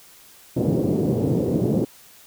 pink band-pass noise, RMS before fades -21 dBFS, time 0.56-1.85 s, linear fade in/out 10 ms, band 120 to 480 Hz, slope 24 dB/octave, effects white hiss -49 dBFS RMS until 2.26 s

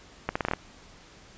accelerating click train, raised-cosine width 0.5 ms, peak -11 dBFS, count 7, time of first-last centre 0.29-0.535 s, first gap 65 ms, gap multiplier 0.81, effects pink hiss -52 dBFS RMS until 1.37 s + resampled to 16000 Hz

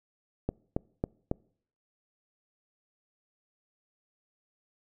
click train, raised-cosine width 2 ms, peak -15 dBFS, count 4, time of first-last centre 0.49-1.314 s, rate 3.64 Hz, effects noise-tail reverb RT60 0.6 s tail -26 dB re dry

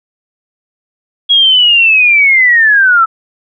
sine linear sweep, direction down, 3327 to 1299 Hz, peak -4 dBFS, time 1.29-3.06 s, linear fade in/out 20 ms, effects none

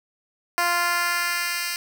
10% pulse tone with high-pass filter sweep, 347.9 Hz, F4, 7 cents flat, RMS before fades -24 dBFS, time 0.58-1.76 s, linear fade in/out 0 ms, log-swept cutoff 710 to 2900 Hz, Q 0.96, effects none

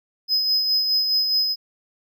triangle tone with tremolo, 5060 Hz, D#8, 28 cents sharp, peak -15 dBFS, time 0.28-1.56 s, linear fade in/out 50 ms, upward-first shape sine, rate 4.8 Hz, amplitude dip 40%, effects none

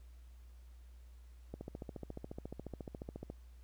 click train, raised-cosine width 2 ms, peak -30 dBFS, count 26, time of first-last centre 1.54-3.301 s, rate 14.2 Hz, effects added 60 Hz sine -53 dBFS peak until 3.63 s + pink hiss -72 dBFS RMS until 3.63 s

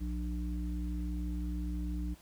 harmonic tone, 59.8 Hz, A#1, 45 cents sharp, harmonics 1 / 3 / 5, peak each -34 / -41 / -42 dBFS, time 0-2.15 s, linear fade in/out 20 ms, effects pink hiss -60 dBFS RMS until 2.21 s

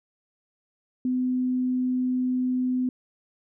sine tone, 253.3 Hz, B3, 44 cents sharp, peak -22 dBFS, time 1.05-2.89 s, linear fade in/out 2 ms, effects none

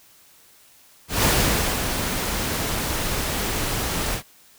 pink noise with ADSR envelope, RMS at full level -18 dBFS, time 1.08-4.23 s, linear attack 150 ms, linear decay 570 ms, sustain -7 dB, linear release 95 ms, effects white hiss -53 dBFS RMS until 4.58 s

